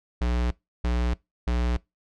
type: tone bursts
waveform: square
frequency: 60.1 Hz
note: B1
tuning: 46 cents flat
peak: -23 dBFS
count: 3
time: 0.21-1.77 s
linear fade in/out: 5 ms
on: 300 ms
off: 330 ms
effects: noise-tail reverb RT60 0.2 s tail -23 dB re dry + low-pass 5000 Hz 12 dB/octave